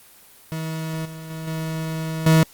40% pulse tone with level steps, 160 Hz, D#3, 49 cents sharp, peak -24 / -33 / -29 / -24 / -11 dBFS, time 0.52-2.43 s, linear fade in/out 0 ms, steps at 1.05 / 1.3 / 1.47 / 2.26 s, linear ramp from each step 5 ms, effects white hiss -49 dBFS RMS until 2.53 s + Opus 24 kbps

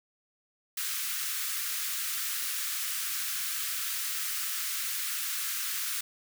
white high-pass noise, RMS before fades -33 dBFS, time 0.77-6.01 s, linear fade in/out 5 ms, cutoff 1200 Hz, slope 48 dB/octave, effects none

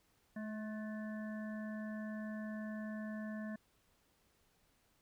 harmonic tone with a mistuned harmonic, 214.8 Hz, A3, 41 cents flat, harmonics 1 / 3 / 5 / 7 / 8, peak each -41 / -50 / -58 / -59 / -53 dBFS, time 0.36-3.56 s, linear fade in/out 5 ms, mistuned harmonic 8, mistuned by +34 cents, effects pink hiss -74 dBFS RMS until 5.01 s

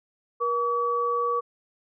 sine tone pair together, 477.9 / 1141.2 Hz, A#4 / C#6, +43 / +50 cents, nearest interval octave + minor third, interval 1507 cents, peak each -27 / -24 dBFS, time 0.4-1.41 s, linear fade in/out 20 ms, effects none

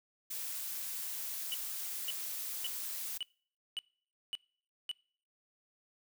blue noise, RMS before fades -40 dBFS, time 0.3-3.18 s, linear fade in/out 10 ms
triangle tone bursts, 2960 Hz, F#7, in tune, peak -33 dBFS, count 7, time 1.52-4.914 s, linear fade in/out 0 ms, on 22 ms, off 540 ms
effects noise-tail reverb RT60 0.5 s tail -25 dB re dry

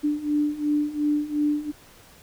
sine beating tone pair, 294.5 / 297.3 Hz, D4 / D4, +5 / +21 cents, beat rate 2.8 Hz, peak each -26 / -23 dBFS, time 0.03-1.72 s, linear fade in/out 20 ms, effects pink hiss -51 dBFS RMS until 2.22 s

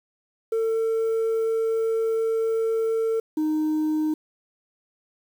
sine tone pair in turn, 449.3 / 309.1 Hz, A4 / D#4, +36 / -11 cents, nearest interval tritone, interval 647 cents, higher first, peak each -18 dBFS, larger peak neither, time 0.52-3.2 / 3.37-4.14 s, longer first, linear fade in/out 5 ms, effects tanh soft clip ceiling -20 dBFS + 8-bit

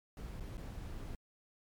brown noise with dropouts, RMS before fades -44 dBFS, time 0.17-1.15 s, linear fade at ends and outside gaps 1 ms, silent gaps 0.399-0.406 / 0.571-0.578 s, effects MP3 96 kbps

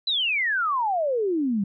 sine exponential sweep, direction down, 4062 to 189 Hz, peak -21 dBFS, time 0.07-1.64 s, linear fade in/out 5 ms, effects none

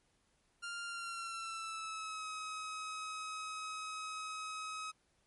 sawtooth tone with pitch glide, 1396 to 1272.8 Hz, F6 to D#6, -1 to +39 cents, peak -37 dBFS, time 0.62-4.92 s, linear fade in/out 20 ms, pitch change -160 cents, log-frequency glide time 0.85-2.27 s, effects pink hiss -75 dBFS RMS until 5.26 s + MP3 48 kbps

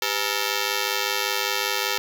5% pulse ring-modulated tone, 448.9 Hz, A4, 35 cents sharp, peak -8 dBFS, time 0.02-1.98 s, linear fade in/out 0 ms, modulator 52.6 Hz, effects none

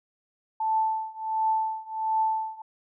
sine tone with tremolo, 880 Hz, A5, in tune, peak -20 dBFS, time 0.6-2.62 s, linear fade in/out 5 ms, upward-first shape triangle, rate 1.4 Hz, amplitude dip 95%, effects none

